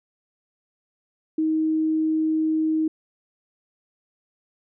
sine tone, 315.2 Hz, D#4, 23 cents sharp, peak -19 dBFS, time 1.38-2.88 s, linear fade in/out 5 ms, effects none

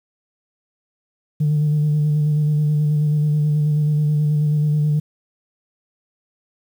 sine tone with vibrato, 150.1 Hz, D3, 38 cents sharp, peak -13 dBFS, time 1.4-5 s, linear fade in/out 10 ms, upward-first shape square, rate 9.3 Hz, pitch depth 20 cents each way, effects tanh soft clip ceiling -12 dBFS + 8-bit

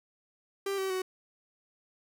45% pulse tone with pitch steps, 394.1 / 383.5 / 373.3 Hz, G4 / G4 / F#4, +9 / -38 / +15 cents, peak -30 dBFS, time 0.66-1.02 s, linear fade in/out 5 ms, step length 120 ms, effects none

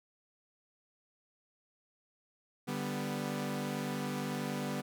sawtooth chord, G major, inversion second, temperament equal, 146.83 / 196 / 246.9 Hz, D3 / G3 / B3, 0 / 0 / 0 cents, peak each -36 / -35 / -34 dBFS, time 2.67-4.82 s, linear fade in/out 20 ms, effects none

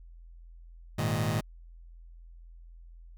sawtooth chord, Ab suspended second, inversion none, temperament just, 103.83 / 116.8 / 155.74 Hz, Ab2 / Bb2 / Eb3, 0 / +4 / +2 cents, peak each -27 dBFS, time 0.98-1.41 s, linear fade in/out 10 ms, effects added 42 Hz sine -47 dBFS peak until 3.17 s

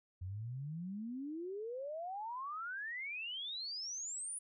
sine exponential sweep, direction up, 87.31 to 10030 Hz, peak -40 dBFS, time 0.21-4.39 s, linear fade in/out 10 ms, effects none

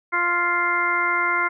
harmonic tone, 349.2 Hz, F4, in tune, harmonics 1 / 2 / 3 / 4 / 5 / 6, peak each -32 / -33 / -24 / -23 / -33 / -23 dBFS, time 0.12-1.49 s, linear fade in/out 20 ms, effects none

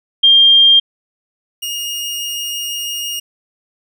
sine / sawtooth tone pair in turn, 3200 / 2851 Hz, G7 / F7, +35 / +35 cents, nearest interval major second, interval 200 cents, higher first, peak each -5 / -17 dBFS, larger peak first, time 0.23-0.8 / 1.62-3.2 s, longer second, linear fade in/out 10 ms, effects none

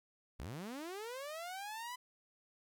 sawtooth linear sweep, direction up, 46.36 to 1008 Hz, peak -39 dBFS, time 0.39-1.96 s, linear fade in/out 10 ms, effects 13-bit

